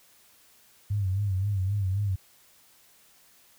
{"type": "tone with vibrato", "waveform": "sine", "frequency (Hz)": 98, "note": "G2", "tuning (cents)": 0, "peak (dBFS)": -24, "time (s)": [0.9, 2.16], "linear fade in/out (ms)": 10, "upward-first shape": "sine", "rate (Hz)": 3.8, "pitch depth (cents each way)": 94, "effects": ["white hiss -59 dBFS RMS until 3.58 s"]}